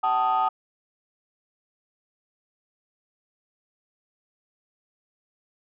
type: chord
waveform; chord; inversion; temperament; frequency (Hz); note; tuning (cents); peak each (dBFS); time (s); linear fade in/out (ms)
sine; D# diminished; first; equal with one note detuned; 757.7 / 880 / 1244.5; F#5 / A5 / D#6; +41 / 0 / 0; -23; 0.03-0.49; 10
effects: tanh soft clip ceiling -15 dBFS